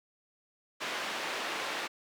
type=band-pass noise; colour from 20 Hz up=white; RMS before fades=-36 dBFS; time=0.8-1.88 s; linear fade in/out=20 ms; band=320 to 2700 Hz; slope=12 dB/octave; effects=none